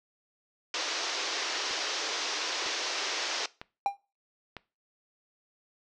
white band-pass noise, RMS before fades -33 dBFS, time 0.74-3.46 s, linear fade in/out 2 ms, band 310 to 6100 Hz, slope 48 dB/octave
click train, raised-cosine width 0.3 ms, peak -23 dBFS, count 4, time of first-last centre 1.71-4.567 s, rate 1.05 Hz
triangle tone with exponential decay, 799 Hz, G5, 33 cents sharp, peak -18 dBFS, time 3.86-3.97 s, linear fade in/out 1 ms, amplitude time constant 22 ms
effects noise-tail reverb RT60 0.3 s tail -20 dB re dry

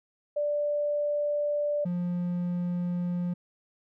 sine / triangle tone pair in turn, 587.3 / 176.38 Hz, D5 / F3, 0 / +17 cents, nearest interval octave + major sixth, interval 2083 cents, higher first, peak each -25 dBFS, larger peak neither, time 0.36-1.85 / 1.85-3.34 s, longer neither, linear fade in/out 10 ms, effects none

